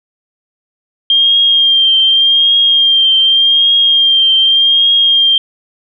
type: tone with vibrato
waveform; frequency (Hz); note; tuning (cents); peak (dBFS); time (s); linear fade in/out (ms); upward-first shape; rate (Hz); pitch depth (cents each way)
sine; 3201; G7; +36; -6; 1.1-5.38; 2; triangle; 0.85; 37
effects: none

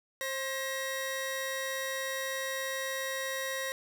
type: tone pair together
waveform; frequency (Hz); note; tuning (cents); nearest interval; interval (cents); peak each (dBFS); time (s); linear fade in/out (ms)
sawtooth; 531.9 / 1900; C5 / A#6; +28 / +33; octave + minor seventh; 2205; -32 / -32; 0.21-3.72; 0
effects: none

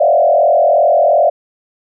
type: tone with frequency modulation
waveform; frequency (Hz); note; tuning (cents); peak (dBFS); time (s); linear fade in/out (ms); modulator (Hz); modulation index
sine; 638; D#5; +43; -7; 0-1.3; 10; 42.8; 1.8
effects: none

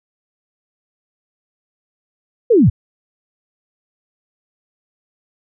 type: linear sweep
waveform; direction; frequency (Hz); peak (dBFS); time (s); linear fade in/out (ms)
sine; down; 507 to 73.42; -7; 2.5-2.7; 10
effects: none

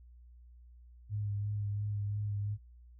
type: tone with vibrato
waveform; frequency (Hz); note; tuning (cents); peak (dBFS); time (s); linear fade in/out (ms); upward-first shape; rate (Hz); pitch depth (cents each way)
sine; 103.1; G#2; -12; -32; 1.09-2.58; 50; sine; 2.9; 22
effects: added 60 Hz sine -53 dBFS peak until 2.99 s

